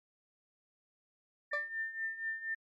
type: tone with tremolo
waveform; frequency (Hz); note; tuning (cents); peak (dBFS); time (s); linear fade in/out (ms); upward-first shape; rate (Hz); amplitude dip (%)
sine; 1799; A6; +38; -32; 1.51-2.55; 10; triangle; 4.2; 80
type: tone with exponential decay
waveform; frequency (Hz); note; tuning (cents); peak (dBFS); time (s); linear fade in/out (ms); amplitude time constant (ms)
20% pulse; 584; D5; -10; -27; 1.53-1.69; 5; 33
effects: low-pass 3000 Hz 12 dB/octave + Opus 48 kbps